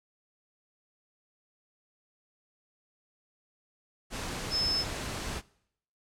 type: tone in noise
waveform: sine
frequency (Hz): 5220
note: E8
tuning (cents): -18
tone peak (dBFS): -26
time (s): 4.5-4.85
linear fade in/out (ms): 50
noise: pink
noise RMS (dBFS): -36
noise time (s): 4.1-5.42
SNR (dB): +7
effects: noise-tail reverb RT60 0.7 s tail -22 dB re dry + low-pass 9000 Hz 12 dB/octave